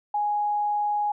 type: tone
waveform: sine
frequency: 830.6 Hz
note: G#5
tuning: in tune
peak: -22 dBFS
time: 0.14-1.12 s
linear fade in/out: 5 ms
effects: none